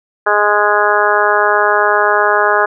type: harmonic tone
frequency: 207.7 Hz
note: G#3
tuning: in tune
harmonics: 2 / 3 / 4 / 5 / 6 / 7 / 8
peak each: -17 / -17 / -17 / -17 / -17 / -17 / -17 dBFS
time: 0.26-2.66 s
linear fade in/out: 10 ms
effects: none